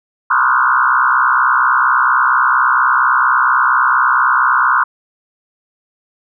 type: tone with frequency modulation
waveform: sine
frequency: 1244.5 Hz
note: D#6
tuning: in tune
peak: -9 dBFS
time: 0.3-4.84 s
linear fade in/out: 10 ms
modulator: 64.3 Hz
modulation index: 4.1
effects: none